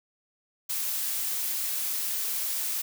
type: noise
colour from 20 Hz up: blue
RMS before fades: -30 dBFS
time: 0.69-2.82 s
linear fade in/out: 10 ms
effects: none